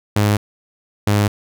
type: tone pair in turn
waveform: sawtooth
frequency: 103.83 / 103.17 Hz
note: G#2 / G#2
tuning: 0 / -11 cents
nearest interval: unison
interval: 11 cents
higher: first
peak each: -9 dBFS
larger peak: neither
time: 0.16-0.37 / 1.07-1.28 s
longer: neither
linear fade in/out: 5 ms
effects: none